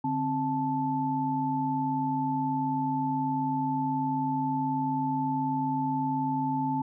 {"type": "tone cluster", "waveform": "sine", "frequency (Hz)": [145.4, 264, 876], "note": ["D3", "C4", "A5"], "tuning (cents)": [-17, 16, -8], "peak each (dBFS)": [-34, -29, -29], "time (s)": [0.04, 6.82], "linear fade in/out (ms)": 5, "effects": []}